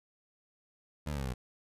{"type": "exponential sweep", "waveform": "20% pulse", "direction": "down", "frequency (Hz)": [77.78, 60.5], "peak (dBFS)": -29, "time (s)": [1.06, 1.34], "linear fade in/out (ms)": 10, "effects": ["resampled to 32000 Hz"]}